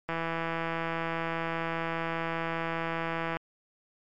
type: click train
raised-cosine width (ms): 0.5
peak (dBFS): -17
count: 542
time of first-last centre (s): 0.09-3.369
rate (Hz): 165
effects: MP3 96 kbps